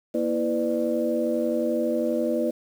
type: tone cluster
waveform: sine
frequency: 238.6 / 329.1 / 502 / 594 Hz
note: A#3 / E4 / B4 / D5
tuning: +41 / -3 / +28 / +20 cents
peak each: -27 dBFS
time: 0.14-2.51 s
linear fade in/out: 10 ms
effects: tanh soft clip ceiling -11 dBFS + 8-bit